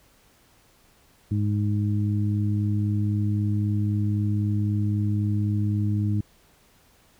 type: harmonic tone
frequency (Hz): 103.83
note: G#2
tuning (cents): 0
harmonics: 1 / 2 / 3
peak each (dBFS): -22 / -28 / -32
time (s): 1.31-6.21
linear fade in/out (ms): 5
effects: pink hiss -59 dBFS RMS until 7.19 s